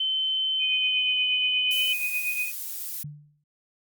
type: tone with pitch glide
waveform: sine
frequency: 3072 to 3026 Hz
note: G7 to F#7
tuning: -36 to +38 cents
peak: -23 dBFS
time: 0-1.93 s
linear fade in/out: 5 ms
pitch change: -26 cents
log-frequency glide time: 0.67-1.26 s
type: tone with tremolo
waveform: sine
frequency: 2489 Hz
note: D#7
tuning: in tune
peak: -23 dBFS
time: 0.59-2.52 s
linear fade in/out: 50 ms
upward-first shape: triangle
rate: 8.4 Hz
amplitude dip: 65%
type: noise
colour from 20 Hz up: violet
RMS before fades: -33 dBFS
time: 1.71-3.03 s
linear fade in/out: 0 ms
type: tone with exponential decay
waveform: sine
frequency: 147.8 Hz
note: D3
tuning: 11 cents sharp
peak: -31 dBFS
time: 3.04-3.44 s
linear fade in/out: 5 ms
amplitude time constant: 85 ms
effects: Opus 32 kbps